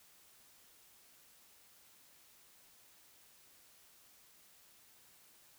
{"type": "silence", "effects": ["white hiss -64 dBFS RMS until 5.58 s"]}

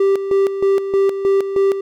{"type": "tone with tremolo", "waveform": "triangle", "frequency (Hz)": 392, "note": "G4", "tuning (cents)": 0, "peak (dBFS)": -9, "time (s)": [0, 1.81], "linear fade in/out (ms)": 5, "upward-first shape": "square", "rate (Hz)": 3.2, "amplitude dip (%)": 65, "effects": []}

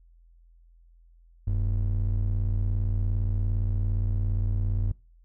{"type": "ring-modulated tone", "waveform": "triangle", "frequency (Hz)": 68.5, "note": "C#2", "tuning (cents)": -20, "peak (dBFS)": -18, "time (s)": [1.47, 4.92], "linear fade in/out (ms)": 5, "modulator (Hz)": 28.7, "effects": ["noise-tail reverb RT60 0.3 s tail -22 dB re dry", "added 42 Hz sine -53 dBFS peak until 5.24 s"]}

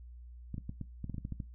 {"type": "clicks", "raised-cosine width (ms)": 5, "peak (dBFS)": -26, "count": 11, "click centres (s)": [0.543, 0.581, 0.694, 0.813, 1.043, 1.097, 1.144, 1.182, 1.251, 1.323, 1.402], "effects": ["noise-tail reverb RT60 0.2 s tail -18 dB re dry", "added 60 Hz sine -47 dBFS peak until 1.54 s"]}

